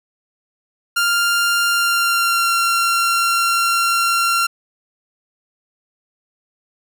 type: tone with pitch glide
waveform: sawtooth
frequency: 1396 to 1372.8 Hz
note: F6 to F6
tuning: -1 to -30 cents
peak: -11 dBFS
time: 0.96-4.47 s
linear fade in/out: 10 ms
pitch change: -29 cents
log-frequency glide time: 1.68-2.53 s
effects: none